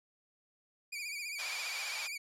sawtooth tone with vibrato, 2352 Hz, D7, 2 cents sharp, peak -35 dBFS, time 0.92-2.18 s, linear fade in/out 10 ms, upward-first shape sine, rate 15 Hz, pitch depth 80 cents each way
white band-pass noise, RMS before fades -43 dBFS, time 1.38-2.08 s, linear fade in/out 20 ms, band 630 to 5800 Hz, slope 24 dB/octave
effects low-pass 12000 Hz 12 dB/octave

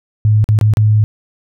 sine tone with dropouts, 107 Hz, A2, 48 cents flat, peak -7 dBFS, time 0.25-1.04 s, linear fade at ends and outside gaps 0 ms, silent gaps 0.442-0.489 / 0.589-0.612 / 0.737-0.771 s, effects none

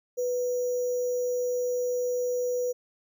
sine tone with sample-and-hold, 493.9 Hz, B4, in tune, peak -25 dBFS, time 0.17-2.73 s, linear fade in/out 20 ms, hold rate 6300 Hz, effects none

